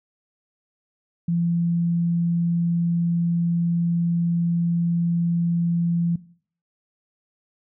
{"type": "tone", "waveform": "sine", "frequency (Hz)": 170.4, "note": "F3", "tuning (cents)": -42, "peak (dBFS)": -19, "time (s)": [1.28, 6.16], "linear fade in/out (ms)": 5, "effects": ["noise-tail reverb RT60 0.5 s tail -18 dB re dry"]}